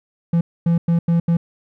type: tone bursts at uneven times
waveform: triangle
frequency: 168.9 Hz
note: E3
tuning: 42 cents sharp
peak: -11 dBFS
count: 5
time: 0.33-0.41 / 0.66-0.78 / 0.88-0.99 / 1.08-1.2 / 1.28-1.37 s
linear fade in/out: 5 ms
effects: none